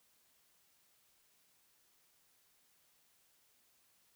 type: silence
effects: white hiss -72 dBFS RMS until 4.15 s